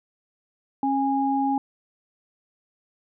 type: tone pair together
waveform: sine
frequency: 272 / 823.1 Hz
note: C#4 / G#5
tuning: -33 / -16 cents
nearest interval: octave + perfect fifth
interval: 1917 cents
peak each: -23 dBFS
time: 0.83-1.58 s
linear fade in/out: 2 ms
effects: none